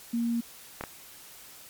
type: tone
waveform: sine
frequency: 233.9 Hz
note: A#3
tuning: 6 cents sharp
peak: -25 dBFS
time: 0.13-0.41 s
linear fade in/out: 10 ms
type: clicks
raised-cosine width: 0.5 ms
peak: -18 dBFS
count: 2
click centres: 0.81 / 0.838 s
effects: white hiss -49 dBFS RMS until 1.69 s + MP3 96 kbps